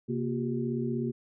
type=tone cluster; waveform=sine; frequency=131.5 / 234.6 / 359.5 / 395.6 Hz; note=C3 / A#3 / F#4 / G4; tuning=+9 / +11 / -50 / +16 cents; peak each=-34 / -31 / -35 / -37 dBFS; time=0.08-1.12 s; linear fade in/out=20 ms; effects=none